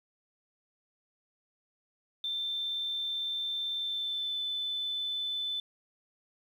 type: tone with pitch glide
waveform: sine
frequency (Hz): 3561 to 3514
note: A7 to A7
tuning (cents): +20 to -3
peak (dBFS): -31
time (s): 2.24-5.6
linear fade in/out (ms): 2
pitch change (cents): -23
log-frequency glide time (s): 3.77-4.41
effects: 10-bit